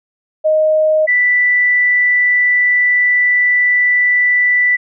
sine tone pair in turn, 622.3 / 1975.7 Hz, D#5 / B6, 0 / 0 cents, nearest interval octave + minor sixth, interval 2000 cents, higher second, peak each -9 dBFS, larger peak neither, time 0.44-1.07 / 1.07-4.77 s, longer second, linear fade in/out 20 ms, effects none

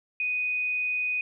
sine tone, 2489 Hz, D#7, in tune, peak -25 dBFS, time 0.2-1.21 s, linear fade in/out 2 ms, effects none

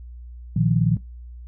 sine chord, Bb suspended fourth, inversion none, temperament equal, 116.54 / 155.56 / 174.61 Hz, Bb2 / Eb3 / F3, 0 / 0 / 0 cents, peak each -21 / -20 / -21 dBFS, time 0.56-0.97 s, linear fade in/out 5 ms, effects noise-tail reverb RT60 0.2 s tail -19 dB re dry + added 60 Hz sine -36 dBFS peak until 1.47 s

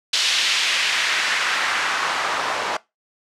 white noise with band-pass filter sweep, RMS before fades -21 dBFS, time 0.13-2.77 s, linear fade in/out 5 ms, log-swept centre 3500 to 830 Hz, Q 1.3, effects noise-tail reverb RT60 0.2 s tail -20 dB re dry + low-pass 7000 Hz 12 dB/octave

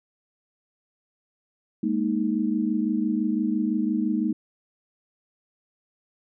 sine chord, Ab suspended second, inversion none, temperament just, 207.7 / 233.6 / 311.5 Hz, Ab3 / Bb3 / Eb4, 0 / +4 / +2 cents, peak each -26 dBFS, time 1.83-4.33 s, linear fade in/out 5 ms, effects none

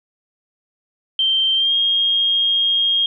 sine tone with pitch glide, 3136 to 3243 Hz, G7 to G#7, 0 to -42 cents, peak -14 dBFS, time 1.19-3.06 s, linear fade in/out 2 ms, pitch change +58 cents, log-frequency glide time 1.55-1.74 s, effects none

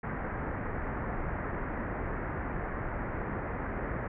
pink low-pass noise, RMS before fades -35 dBFS, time 0.03-4.08 s, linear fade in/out 5 ms, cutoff 2000 Hz, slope 48 dB/octave, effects none

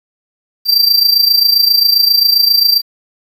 square tone with amplitude modulation, 4699 Hz, D8, in tune, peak -5 dBFS, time 0.65-2.82 s, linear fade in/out 50 ms, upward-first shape sine, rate 27.5 Hz, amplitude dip 70%, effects 7-bit

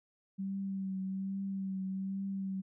sine tone with vibrato, 192.7 Hz, G3, 29 cents flat, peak -34 dBFS, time 0.38-2.62 s, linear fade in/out 20 ms, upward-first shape triangle, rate 1.2 Hz, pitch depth 31 cents each way, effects none

